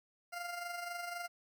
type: tone with amplitude modulation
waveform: 20% pulse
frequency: 698.5 Hz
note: F5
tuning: in tune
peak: -33 dBFS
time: 0.32-1.28 s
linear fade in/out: 20 ms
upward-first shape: sine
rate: 23.9 Hz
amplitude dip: 50%
effects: 12-bit